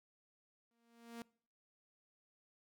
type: tone with exponential growth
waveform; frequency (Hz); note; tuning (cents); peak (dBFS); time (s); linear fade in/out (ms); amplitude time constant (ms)
sawtooth; 233.1; A#3; 0; -40; 0.71-1.22; 2; 110
effects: noise-tail reverb RT60 0.5 s tail -23 dB re dry